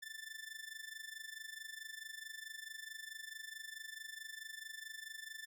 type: tone with amplitude modulation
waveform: sawtooth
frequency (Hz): 1766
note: A6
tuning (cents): +6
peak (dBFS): -40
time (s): 0.02-5.46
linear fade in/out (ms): 10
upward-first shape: sine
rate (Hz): 24.6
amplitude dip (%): 80
effects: none